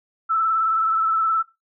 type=tone with vibrato; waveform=sine; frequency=1318.5 Hz; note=E6; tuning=in tune; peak=-17 dBFS; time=0.29-1.43 s; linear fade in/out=20 ms; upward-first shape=triangle; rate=19 Hz; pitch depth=40 cents each way; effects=noise-tail reverb RT60 0.2 s tail -17 dB re dry